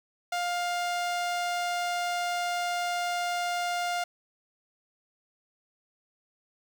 sawtooth tone with notch filter, 704 Hz, F5, 14 cents sharp, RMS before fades -30 dBFS, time 0.32-4.04 s, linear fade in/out 5 ms, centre 12000 Hz, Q 0.96, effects 9-bit

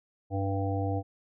harmonic tone, 98 Hz, G2, in tune, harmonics 1 / 3 / 5 / 7 / 8, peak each -29 / -34 / -36 / -37 / -38 dBFS, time 0.3-1.03 s, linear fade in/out 50 ms, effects none

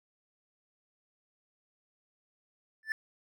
triangle tone with exponential growth, 1760 Hz, A6, in tune, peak -23 dBFS, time 2.83-2.92 s, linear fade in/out 1 ms, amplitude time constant 19 ms, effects none

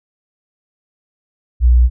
sine tone, 60.7 Hz, B1, 29 cents flat, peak -6 dBFS, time 1.6-1.9 s, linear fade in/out 50 ms, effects none

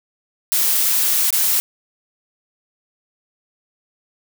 blue noise with dropouts, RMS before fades -17 dBFS, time 0.52-1.6 s, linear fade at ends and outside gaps 0 ms, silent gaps 1.305-1.327 s, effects none

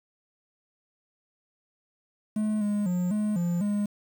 triangle tone with pitch steps, 214 / 206.9 / 178.8 / 211.4 / 173.5 / 206.2 Hz, A3 / G#3 / F3 / G#3 / F3 / G#3, -48 / -6 / +41 / +31 / -11 / -12 cents, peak -22 dBFS, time 2.36-3.86 s, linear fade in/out 5 ms, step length 250 ms, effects 8-bit

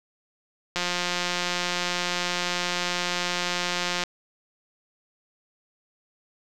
click train, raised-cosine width 0.2 ms, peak -9 dBFS, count 581, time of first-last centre 0.76-4.037 s, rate 177 Hz, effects none

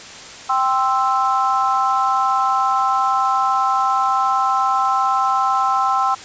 sine chord, C major, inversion second, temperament equal, 784 / 1046.5 / 1318.5 Hz, G5 / C6 / E6, 0 / 0 / 0 cents, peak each -19 dBFS, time 0.49-6.15 s, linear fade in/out 10 ms, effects white hiss -36 dBFS RMS until 6.24 s + resampled to 16000 Hz

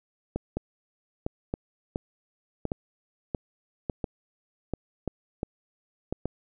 two click trains, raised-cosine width 2 ms, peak -15 / -15 dBFS, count 6 / 9, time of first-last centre 0.36-6.256 / 0.57-6.126 s, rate 0.848 / 1.44 Hz, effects none

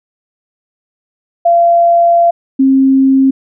sine tone pair in turn, 685 / 267.6 Hz, F5 / C4, -34 / +39 cents, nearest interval octave + major third, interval 1627 cents, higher first, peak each -5 dBFS, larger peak neither, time 1.45-2.31 / 2.59-3.31 s, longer first, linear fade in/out 10 ms, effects none

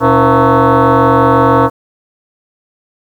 sine tone with frequency modulation, 320 Hz, D#4, 49 cents sharp, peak -4 dBFS, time 0-1.7 s, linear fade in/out 50 ms, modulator 198 Hz, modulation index 4.9, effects tanh soft clip ceiling -2 dBFS + 7-bit

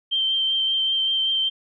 sine tone with vibrato, 3136 Hz, G7, in tune, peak -19 dBFS, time 0.11-1.5 s, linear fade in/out 20 ms, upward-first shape triangle, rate 5.2 Hz, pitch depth 16 cents each way, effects none

